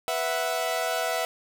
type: chord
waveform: sawtooth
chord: B suspended fourth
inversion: none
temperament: equal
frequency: 493.9 / 659.3 / 740 Hz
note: B4 / E5 / F#5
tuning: 0 / 0 / 0 cents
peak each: -29 / -24 / -27 dBFS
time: 0.08-1.25 s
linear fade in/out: 0 ms
effects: none